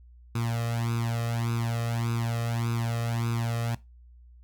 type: tone with flanger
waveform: sawtooth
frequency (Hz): 116.54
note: A#2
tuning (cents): 0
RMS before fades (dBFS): -29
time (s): 0.35-3.75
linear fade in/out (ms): 5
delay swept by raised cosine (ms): 0.79 to 1.61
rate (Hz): 1.7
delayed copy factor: +0.9
effects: noise-tail reverb RT60 0.2 s tail -18 dB re dry + added 60 Hz sine -49 dBFS peak until 4.43 s